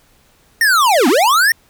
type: linear two-way sweep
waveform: square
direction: down then up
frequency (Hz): 1876 to 227.3 to 1876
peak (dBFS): -10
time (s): 0.61-1.52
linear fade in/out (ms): 2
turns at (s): 1.08
effects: pink hiss -53 dBFS RMS until 1.69 s